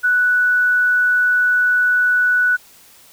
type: tone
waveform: sine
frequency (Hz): 1480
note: F#6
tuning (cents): 0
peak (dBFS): -12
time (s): 0.03-2.57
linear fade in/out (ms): 20
effects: white hiss -47 dBFS RMS until 3.12 s